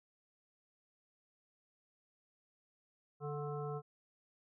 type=harmonic tone with a mistuned harmonic; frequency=146.3 Hz; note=D3; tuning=6 cents flat; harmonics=1 / 3 / 5 / 7 / 9; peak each=-41 / -42 / -48 / -51 / -50 dBFS; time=3.2-3.82 s; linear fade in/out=50 ms; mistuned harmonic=7; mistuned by=+59 cents; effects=none